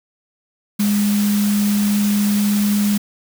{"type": "tone in noise", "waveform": "sine", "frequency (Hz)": 205.8, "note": "G#3", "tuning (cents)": -16, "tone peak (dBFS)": -14, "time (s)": [0.79, 2.98], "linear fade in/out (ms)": 10, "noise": "white", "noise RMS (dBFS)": -27, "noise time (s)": [0.79, 2.98], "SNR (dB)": 10, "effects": []}